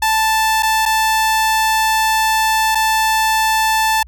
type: tone with dropouts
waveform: sawtooth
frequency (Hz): 880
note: A5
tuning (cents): 0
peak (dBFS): -9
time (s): 0.02-4.03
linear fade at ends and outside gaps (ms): 5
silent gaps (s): 0.625-0.63 / 0.855-0.859 / 2.749-2.753
effects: added 60 Hz sine -37 dBFS peak until 4.07 s